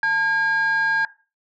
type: tone pair together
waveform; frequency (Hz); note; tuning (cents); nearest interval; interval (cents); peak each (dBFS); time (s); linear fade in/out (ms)
sine; 890 / 1622.9; A5 / G#6; +20 / -40; minor seventh; 1040; -23 / -16; 0.03-1.05; 2
effects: noise-tail reverb RT60 0.3 s tail -17 dB re dry + tanh soft clip ceiling -15 dBFS